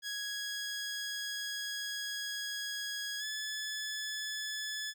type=tone with pitch glide; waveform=15% pulse; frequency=1661.2 to 1721.8 Hz; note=G#6 to A6; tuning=0 to -38 cents; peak=-30 dBFS; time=0.02-4.94 s; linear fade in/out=50 ms; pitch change=+62 cents; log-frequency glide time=3.19-3.24 s; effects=none